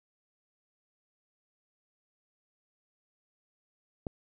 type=click; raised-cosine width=2 ms; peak=-21 dBFS; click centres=4.068 s; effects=none